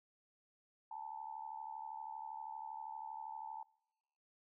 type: tone with amplitude modulation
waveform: sine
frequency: 880 Hz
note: A5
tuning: in tune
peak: -40 dBFS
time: 0.91-3.63 s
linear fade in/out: 5 ms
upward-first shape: sine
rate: 72.6 Hz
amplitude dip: 85%
effects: noise-tail reverb RT60 1.0 s tail -26 dB re dry